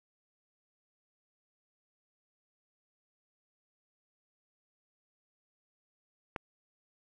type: click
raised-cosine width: 0.5 ms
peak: -20 dBFS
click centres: 6.362 s
effects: none